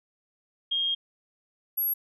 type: tone pair in turn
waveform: sine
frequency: 3236 / 11479 Hz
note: G#7 / F9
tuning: -46 / +46 cents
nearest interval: octave + minor seventh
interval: 2192 cents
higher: second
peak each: -24 dBFS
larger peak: neither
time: 0.71-0.95 / 1.77-1.94 s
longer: first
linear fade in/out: 10 ms
effects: none